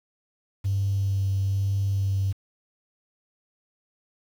triangle tone with vibrato, 98 Hz, G2, in tune, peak -18 dBFS, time 0.64-2.33 s, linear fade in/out 20 ms, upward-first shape sine, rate 1.1 Hz, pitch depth 13 cents each way, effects tanh soft clip ceiling -19 dBFS + 8-bit

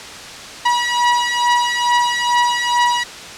sawtooth beating tone pair, 965 / 967.3 Hz, B5 / B5, -40 / -36 cents, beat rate 2.3 Hz, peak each -13 dBFS, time 0.65-3.04 s, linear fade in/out 10 ms, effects white hiss -32 dBFS RMS until 3.37 s + low-pass 6000 Hz 12 dB/octave

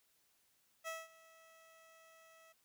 15% pulse tone with ADSR envelope, 650 Hz, E5, 24 cents flat, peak -34 dBFS, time 0.84-2.53 s, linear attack 36 ms, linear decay 200 ms, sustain -21 dB, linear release 14 ms, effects white hiss -75 dBFS RMS until 2.64 s

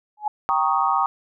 sine tone with exponential growth, 844 Hz, G#5, 28 cents sharp, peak -16 dBFS, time 0.17-0.28 s, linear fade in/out 5 ms, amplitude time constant 22 ms
sine chord, Eb dominant seventh, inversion first, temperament equal, 784 / 932.3 / 1108.7 / 1244.5 Hz, G5 / Bb5 / Db6 / Eb6, 0 / 0 / 0 / 0 cents, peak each -23 dBFS, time 0.49-1.06 s, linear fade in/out 0 ms
effects none

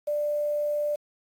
sine tone with quantisation, 591 Hz, D5, 11 cents sharp, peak -24 dBFS, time 0.07-0.96 s, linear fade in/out 10 ms, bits 8, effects AAC 64 kbps

